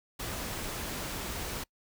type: noise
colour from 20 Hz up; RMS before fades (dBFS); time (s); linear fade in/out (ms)
pink; -37; 0.19-1.64; 10
effects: noise-tail reverb RT60 0.1 s tail -25 dB re dry